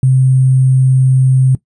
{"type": "tone with sample-and-hold", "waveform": "sine", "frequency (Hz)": 130.81, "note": "C3", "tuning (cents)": 0, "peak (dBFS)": -6, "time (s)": [0.03, 1.55], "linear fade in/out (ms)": 2, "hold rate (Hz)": 8820, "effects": ["noise-tail reverb RT60 0.1 s tail -17 dB re dry", "resampled to 24000 Hz"]}